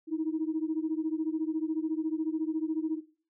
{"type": "beating tone pair", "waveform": "sine", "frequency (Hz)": [311.1, 325.1], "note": ["D#4", "E4"], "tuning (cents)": [0, -24], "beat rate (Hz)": 14, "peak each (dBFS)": -31, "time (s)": [0.07, 3.01], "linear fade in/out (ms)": 50, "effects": ["noise-tail reverb RT60 0.4 s tail -17 dB re dry", "tanh soft clip ceiling -21 dBFS"]}